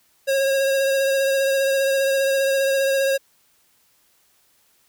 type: tone with vibrato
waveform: square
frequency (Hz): 543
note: C#5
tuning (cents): -36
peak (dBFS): -18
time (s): 0.27-3.18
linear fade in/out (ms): 20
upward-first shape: sine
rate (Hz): 15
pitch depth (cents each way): 18
effects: white hiss -61 dBFS RMS until 4.88 s